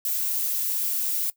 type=noise; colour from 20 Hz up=violet; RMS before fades=-26 dBFS; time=0.05-1.3 s; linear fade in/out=2 ms; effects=noise-tail reverb RT60 0.1 s tail -19 dB re dry